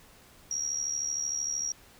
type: tone with amplitude modulation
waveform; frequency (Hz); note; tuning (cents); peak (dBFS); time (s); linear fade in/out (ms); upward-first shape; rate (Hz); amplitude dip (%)
sine; 5680; F8; +28; -26; 0.51-1.72; 2; sine; 73.1; 70
effects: pink hiss -56 dBFS RMS until 1.99 s